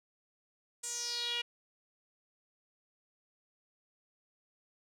sawtooth tone with band-pass filter sweep, 477.8 Hz, A#4, 43 cents sharp, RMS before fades -37 dBFS, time 0.83-1.42 s, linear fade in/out 10 ms, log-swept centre 8000 to 2800 Hz, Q 5.2, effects none

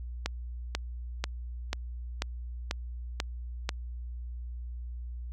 click train, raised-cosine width 0.2 ms, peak -12 dBFS, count 8, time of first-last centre 0.26-3.691 s, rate 2.04 Hz, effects added 60 Hz sine -36 dBFS peak until 5.32 s

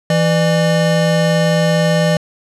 square tone pair together, 165.29 / 600 Hz, E3 / D5, +5 / +37 cents, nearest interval octave + minor seventh, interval 2232 cents, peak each -14 / -16 dBFS, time 0.1-2.17 s, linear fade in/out 2 ms, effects low-pass 8000 Hz 12 dB/octave

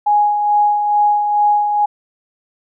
sine tone with tremolo, 830.6 Hz, G#5, in tune, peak -9 dBFS, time 0.06-1.86 s, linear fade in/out 10 ms, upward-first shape sine, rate 2.3 Hz, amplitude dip 45%, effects none

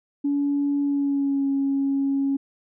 sine tone with pitch glide, 284.5 to 275.3 Hz, C#4 to C#4, +45 to -12 cents, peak -19 dBFS, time 0.24-2.37 s, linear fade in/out 10 ms, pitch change -57 cents, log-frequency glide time 0.82-1.48 s, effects tanh soft clip ceiling -15 dBFS

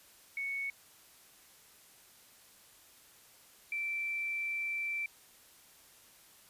sine tone pair in turn, 2217 / 2338 Hz, C#7 / D7, 0 / -8 cents, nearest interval minor second, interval 92 cents, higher second, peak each -34 / -33 dBFS, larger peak second, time 0.37-0.7 / 3.72-5.06 s, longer second, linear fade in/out 2 ms, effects white hiss -60 dBFS RMS until 6.49 s + resampled to 32000 Hz

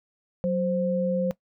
sine tone pair together, 185.5 / 523.3 Hz, F#3 / C5, +5 / 0 cents, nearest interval octave + tritone, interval 1795 cents, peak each -25 / -25 dBFS, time 0.44-1.31 s, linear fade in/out 0 ms, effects noise-tail reverb RT60 0.1 s tail -19 dB re dry

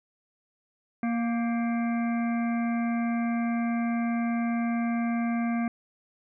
harmonic tone with a mistuned harmonic, 233.8 Hz, A#3, 5 cents sharp, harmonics 1 / 3 / 5 / 7 / 9 / 10, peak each -25 / -35 / -41 / -42 / -42 / -46 dBFS, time 1.03-5.68 s, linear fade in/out 2 ms, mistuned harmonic 7, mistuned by -47 cents, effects none

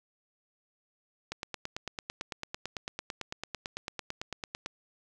click train, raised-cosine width 0.2 ms, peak -18 dBFS, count 31, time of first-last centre 1.32-4.661 s, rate 8.98 Hz, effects none

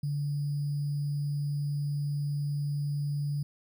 sine tone with sample-and-hold, 144.8 Hz, D3, 24 cents flat, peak -28 dBFS, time 0.03-3.43 s, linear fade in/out 5 ms, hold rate 4900 Hz, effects none

